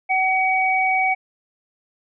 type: tone pair together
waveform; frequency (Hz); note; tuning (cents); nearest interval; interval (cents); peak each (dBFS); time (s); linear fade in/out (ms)
sine; 755 / 2262; F#5 / C#7; +35 / +34; octave + perfect fifth; 1899; -19; 0.09-1.15; 20
effects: none